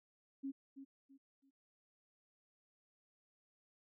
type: tone with echo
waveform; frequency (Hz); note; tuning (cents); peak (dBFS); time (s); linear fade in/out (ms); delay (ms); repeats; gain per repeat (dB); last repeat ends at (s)
sine; 272.6; C#4; -29; -39; 0.43-0.52; 20; 330; 3; -10; 1.51
effects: none